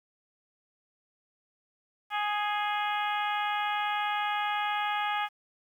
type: harmonic tone with a mistuned harmonic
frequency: 415.3 Hz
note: G#4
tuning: in tune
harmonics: 2 / 3 / 4 / 5 / 6 / 7 / 8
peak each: -30 / -34 / -36 / -38 / -40 / -41 / -42 dBFS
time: 2.1-5.29 s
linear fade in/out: 50 ms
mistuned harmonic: 5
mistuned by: +25 cents
effects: 10-bit